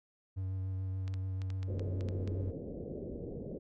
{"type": "tone with vibrato", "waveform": "triangle", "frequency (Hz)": 94.5, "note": "F#2", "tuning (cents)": 37, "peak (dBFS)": -32, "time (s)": [0.36, 2.52], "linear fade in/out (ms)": 20, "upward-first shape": "triangle", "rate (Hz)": 6.9, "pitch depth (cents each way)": 18}
{"type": "clicks", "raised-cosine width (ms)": 0.2, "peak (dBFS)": -32, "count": 9, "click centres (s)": [1.079, 1.14, 1.418, 1.503, 1.63, 1.795, 2.009, 2.087, 2.276]}
{"type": "low-pass noise", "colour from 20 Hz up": "white", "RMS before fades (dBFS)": -42, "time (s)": [1.67, 3.59], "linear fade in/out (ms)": 20, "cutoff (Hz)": 530, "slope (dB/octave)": 48}
{"effects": []}